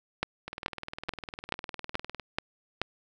two click trains, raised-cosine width 0.3 ms, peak -21 / -11 dBFS, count 35 / 7, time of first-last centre 0.48-2.197 / 0.23-2.816 s, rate 19.8 / 2.32 Hz, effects none

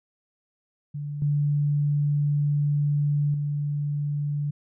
sine tone with level steps, 145.8 Hz, D3, 12 cents flat, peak -29 / -20 / -24 dBFS, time 0.94-4.51 s, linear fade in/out 10 ms, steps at 1.22 / 3.34 s, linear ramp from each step 2 ms, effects none

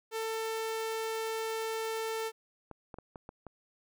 sawtooth tone, 445.7 Hz, A4, 22 cents sharp, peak -29 dBFS, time 0.11-2.32 s, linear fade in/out 50 ms
clicks, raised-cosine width 1 ms, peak -30 dBFS, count 6, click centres 2.713 / 2.942 / 2.986 / 3.158 / 3.291 / 3.467 s
effects none

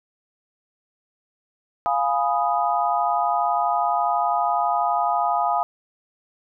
sine chord, F half-diminished seventh, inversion none, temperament equal, 698.5 / 830.6 / 987.8 / 1244.5 Hz, F5 / Ab5 / Cb6 / Eb6, 0 / 0 / 0 / 0 cents, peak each -23 / -23 / -27 / -25 dBFS, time 1.86-5.63 s, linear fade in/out 0 ms, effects none

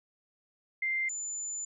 sine tone pair in turn, 2093 / 7040 Hz, C7 / A8, 0 / 0 cents, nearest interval octave + major sixth, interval 2100 cents, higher second, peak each -28 / -34 dBFS, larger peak first, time 0.82-1.09 / 1.09-1.65 s, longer second, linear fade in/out 5 ms, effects none

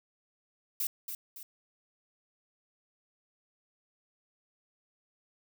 violet noise with echo, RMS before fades -32 dBFS, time 0.8-0.87 s, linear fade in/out 2 ms, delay 280 ms, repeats 2, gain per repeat -7 dB, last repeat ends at 1.43 s, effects none

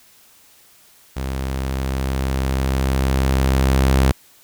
sawtooth tone with level ramp, 66.3 Hz, C2, 23 cents sharp, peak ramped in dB -19 to -8 dBFS, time 1.16-4.12 s, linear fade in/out 10 ms, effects white hiss -51 dBFS RMS until 4.43 s

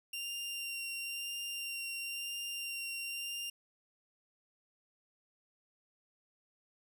sawtooth tone with vibrato, 2776 Hz, F7, 11 cents flat, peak -35 dBFS, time 0.13-3.5 s, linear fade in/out 5 ms, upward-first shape sine, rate 0.99 Hz, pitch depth 13 cents each way, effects none

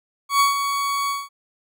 40% pulse tone with ADSR envelope, 1122 Hz, C#6, 21 cents sharp, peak -12 dBFS, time 0.29-1.29 s, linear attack 110 ms, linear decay 140 ms, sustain -8 dB, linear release 200 ms, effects none

